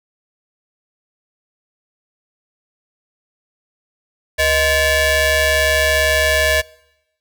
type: ring-modulated tone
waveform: sawtooth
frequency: 554.4 Hz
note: C#5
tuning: in tune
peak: -6 dBFS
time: 4.38-6.62 s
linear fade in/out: 20 ms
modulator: 1180 Hz
effects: noise-tail reverb RT60 0.9 s tail -24 dB re dry